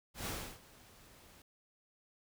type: noise with ADSR envelope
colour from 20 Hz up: pink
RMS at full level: -39 dBFS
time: 0.14-1.42 s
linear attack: 120 ms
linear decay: 320 ms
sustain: -21 dB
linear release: 3 ms
effects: none